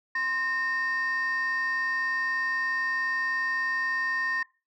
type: tone pair together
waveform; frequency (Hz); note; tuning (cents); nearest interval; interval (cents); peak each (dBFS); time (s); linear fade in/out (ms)
sine; 1046.5 / 1834.2; C6 / A#6; 0 / -29; minor seventh; 971; -31 / -24; 0.15-4.43; 5
effects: noise-tail reverb RT60 0.3 s tail -23 dB re dry + tanh soft clip ceiling -23 dBFS